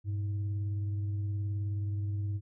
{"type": "tone with frequency modulation", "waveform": "sine", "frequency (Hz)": 100, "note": "G2", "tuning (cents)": 35, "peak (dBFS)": -30, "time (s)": [0.04, 2.41], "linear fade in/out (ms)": 50, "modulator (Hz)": 219, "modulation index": 0.24, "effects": []}